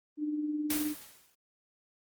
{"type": "tone with tremolo", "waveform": "sine", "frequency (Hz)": 300, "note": "D4", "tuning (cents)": 37, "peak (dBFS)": -28, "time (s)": [0.17, 0.95], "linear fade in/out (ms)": 50, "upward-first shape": "triangle", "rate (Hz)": 19, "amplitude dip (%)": 50}
{"type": "noise with exponential decay", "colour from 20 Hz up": "white", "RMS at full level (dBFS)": -30, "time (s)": [0.7, 1.35], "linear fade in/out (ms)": 5, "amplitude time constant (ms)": 140}
{"effects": ["Opus 32 kbps"]}